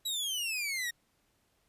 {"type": "exponential sweep", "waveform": "sawtooth", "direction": "down", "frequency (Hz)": [3937, 1851], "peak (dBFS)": -29, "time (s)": [0.05, 0.91], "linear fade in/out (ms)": 10, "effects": ["pink hiss -73 dBFS RMS until 1.68 s", "resampled to 32000 Hz"]}